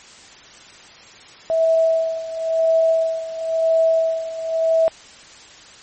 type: tone with tremolo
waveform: sine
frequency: 651 Hz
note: E5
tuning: 22 cents flat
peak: -12 dBFS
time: 1.5-4.88 s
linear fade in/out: 0 ms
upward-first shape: sine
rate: 0.97 Hz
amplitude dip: 80%
effects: white hiss -43 dBFS RMS until 5.82 s + MP3 32 kbps